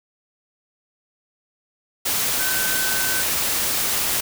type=tone in noise; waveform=sine; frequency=1526 Hz; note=G6; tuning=47 cents flat; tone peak=-26 dBFS; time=2.39-3.22 s; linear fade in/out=10 ms; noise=white; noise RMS=-22 dBFS; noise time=2.05-4.21 s; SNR=-7 dB; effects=none